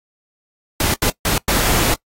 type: noise bursts at uneven times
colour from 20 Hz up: pink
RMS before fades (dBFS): -17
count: 4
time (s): 0.8-0.94 / 1.02-1.1 / 1.25-1.38 / 1.48-1.94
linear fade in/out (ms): 2
effects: noise-tail reverb RT60 0.1 s tail -22 dB re dry + AAC 48 kbps